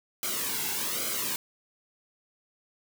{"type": "noise with flanger", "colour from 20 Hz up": "white", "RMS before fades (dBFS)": -31, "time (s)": [0.23, 1.36], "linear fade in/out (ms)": 0, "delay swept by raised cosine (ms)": [1.1, 1.68], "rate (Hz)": 1.2, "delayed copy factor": -0.75, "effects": []}